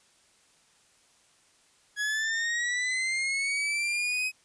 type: linear sweep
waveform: 40% pulse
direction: up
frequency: 1667 to 2539 Hz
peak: -26 dBFS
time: 1.96-4.32 s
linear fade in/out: 50 ms
effects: white hiss -63 dBFS RMS until 4.44 s + resampled to 22050 Hz